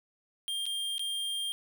square tone with dropouts, 3200 Hz, G7, 35 cents sharp, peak -32 dBFS, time 0.48-1.52 s, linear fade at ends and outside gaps 0 ms, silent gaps 0.656-0.664 / 0.981-0.994 s, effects none

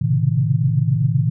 sine tone cluster, 111.4 / 129.7 / 137.4 / 159.3 Hz, A2 / C3 / C#3 / D#3, +22 / -15 / -15 / +41 cents, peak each -20 dBFS, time 0.01-1.3 s, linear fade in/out 10 ms, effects none

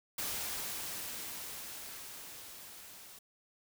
white noise with level ramp, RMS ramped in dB -37 to -53 dBFS, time 0.18-3.19 s, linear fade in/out 5 ms, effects none

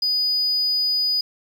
sine tone, 4950 Hz, D#8, 10 cents flat, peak -17 dBFS, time 0.02-1.21 s, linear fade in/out 5 ms, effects tanh soft clip ceiling -14 dBFS + 8-bit

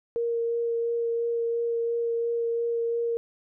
sine tone with vibrato, 466.2 Hz, A#4, in tune, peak -24 dBFS, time 0.16-3.17 s, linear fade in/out 0 ms, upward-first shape sine, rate 2.9 Hz, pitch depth 10 cents each way, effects none

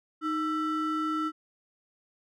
triangle ring-modulated tone, 822 Hz, G#5, 18 cents flat, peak -22 dBFS, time 0.21-1.32 s, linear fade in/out 50 ms, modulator 511 Hz, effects none

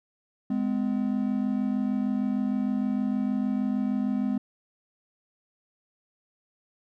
triangle tone pair together, 207.7 / 254.2 Hz, G#3 / C4, 0 / -50 cents, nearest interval minor third, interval 350 cents, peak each -25 / -25 dBFS, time 0.5-4.38 s, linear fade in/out 5 ms, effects none

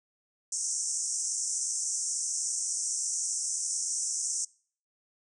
pink band-pass noise, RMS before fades -32 dBFS, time 0.52-4.45 s, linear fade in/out 5 ms, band 5600 to 9000 Hz, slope 96 dB/octave, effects noise-tail reverb RT60 0.5 s tail -25 dB re dry

